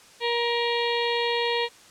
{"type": "harmonic tone", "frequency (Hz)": 472.5, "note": "A#4", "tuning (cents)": 23, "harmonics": [1, 2, 4, 5, 6, 7, 8, 9], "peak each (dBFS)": [-26, -29, -32, -33, -34, -34, -35, -36], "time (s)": [0.2, 1.69], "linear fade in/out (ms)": 50, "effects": ["white hiss -51 dBFS RMS until 1.9 s", "low-pass 8000 Hz 12 dB/octave"]}